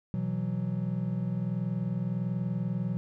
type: chord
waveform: triangle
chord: B suspended fourth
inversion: none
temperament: equal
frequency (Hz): 123.47 / 164.81 / 185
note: B2 / E3 / F#3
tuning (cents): 0 / 0 / 0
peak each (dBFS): -31 / -32 / -30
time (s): 0.14-2.97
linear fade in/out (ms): 0
effects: none